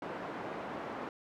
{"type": "band-pass noise", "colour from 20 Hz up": "pink", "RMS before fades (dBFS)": -41, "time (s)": [0.02, 1.09], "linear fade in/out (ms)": 2, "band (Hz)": [270, 1300], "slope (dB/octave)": 12, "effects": []}